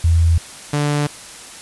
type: tone pair in turn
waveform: sine / sawtooth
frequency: 83.2 / 146.59 Hz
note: E2 / D3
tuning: +17 / -3 cents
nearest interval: minor seventh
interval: 980 cents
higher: second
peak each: -10 / -12 dBFS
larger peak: first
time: 0.04-0.38 / 0.73-1.07 s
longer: neither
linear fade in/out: 5 ms
effects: white hiss -36 dBFS RMS until 1.61 s + resampled to 24000 Hz